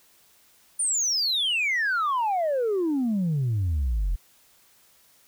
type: exponential sweep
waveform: sine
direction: down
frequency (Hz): 9400 to 40.14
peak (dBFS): -20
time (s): 0.79-4.16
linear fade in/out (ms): 10
effects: tanh soft clip ceiling -20 dBFS + white hiss -59 dBFS RMS until 5.27 s